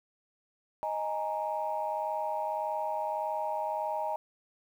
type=chord; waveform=sine; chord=D# suspended fourth; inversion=none; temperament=equal; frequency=622.3 / 830.6 / 932.3 Hz; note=D#5 / G#5 / A#5; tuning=0 / 0 / 0 cents; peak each=-34 dBFS; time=0.83-4.16 s; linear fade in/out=0 ms; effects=tanh soft clip ceiling -21 dBFS + 10-bit